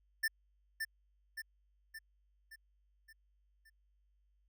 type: tone with echo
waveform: square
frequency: 1782 Hz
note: A6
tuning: 22 cents sharp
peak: -31 dBFS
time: 0.23-0.28 s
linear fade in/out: 10 ms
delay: 570 ms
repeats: 6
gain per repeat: -5 dB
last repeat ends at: 3.7 s
effects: added 50 Hz sine -70 dBFS peak until 4.48 s